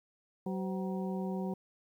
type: harmonic tone with a mistuned harmonic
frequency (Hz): 188.6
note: F#3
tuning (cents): +33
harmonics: 1 / 2 / 3 / 4 / 5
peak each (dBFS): -34 / -40 / -44 / -46 / -48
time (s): 0.46-1.54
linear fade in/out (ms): 5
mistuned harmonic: 3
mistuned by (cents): -150
effects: 11-bit